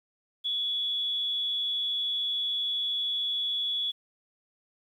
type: tone with amplitude modulation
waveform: sine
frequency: 3390 Hz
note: G#7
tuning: 35 cents sharp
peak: -25 dBFS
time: 0.44-3.92 s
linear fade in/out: 20 ms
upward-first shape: sine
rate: 213 Hz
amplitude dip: 40%
effects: 10-bit